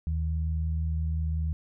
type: tone pair together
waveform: sine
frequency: 77.78 / 158.46 Hz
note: D#2 / D#3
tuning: 0 / +32 cents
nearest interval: octave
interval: 1232 cents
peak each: -26 / -35 dBFS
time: 0.07-1.53 s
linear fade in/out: 0 ms
effects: none